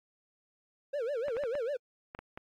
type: tone with vibrato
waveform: triangle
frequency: 514 Hz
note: C5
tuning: 31 cents flat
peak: -29 dBFS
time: 0.93-1.77 s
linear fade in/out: 10 ms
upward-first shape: sine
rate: 6.7 Hz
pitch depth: 250 cents each way
type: clicks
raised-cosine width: 0.5 ms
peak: -27 dBFS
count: 7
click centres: 1.283 / 1.368 / 1.437 / 1.553 / 2.149 / 2.19 / 2.375 s
effects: AAC 48 kbps